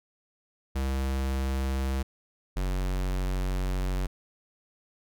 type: tone pair in turn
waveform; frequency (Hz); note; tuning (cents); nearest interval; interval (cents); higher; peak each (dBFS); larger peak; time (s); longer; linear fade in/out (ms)
square; 66.6 / 46.43; C2 / F#1; +31 / +7; tritone; 624; first; -27; neither; 0.75-2.03 / 2.56-4.07; second; 10
effects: none